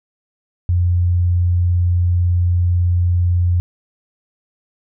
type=tone; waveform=sine; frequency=88.2 Hz; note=F2; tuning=18 cents sharp; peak=-12 dBFS; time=0.69-3.6 s; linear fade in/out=0 ms; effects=none